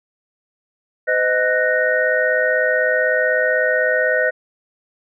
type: tone cluster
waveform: sine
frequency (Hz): 509 / 625 / 1486 / 1856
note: C5 / D#5 / F#6 / A#6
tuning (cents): -48 / +8 / +7 / -8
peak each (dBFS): -20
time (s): 1.07-4.31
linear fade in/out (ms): 20
effects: none